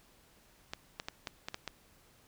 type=clicks; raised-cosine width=0.2 ms; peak=-20 dBFS; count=7; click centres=0.735 / 0.999 / 1.085 / 1.272 / 1.485 / 1.544 / 1.677 s; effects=pink hiss -64 dBFS RMS until 2.27 s